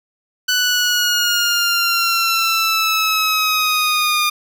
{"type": "exponential sweep", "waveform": "15% pulse", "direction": "down", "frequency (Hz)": [1494, 1211], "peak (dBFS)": -8, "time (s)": [0.48, 4.3], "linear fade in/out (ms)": 10, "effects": []}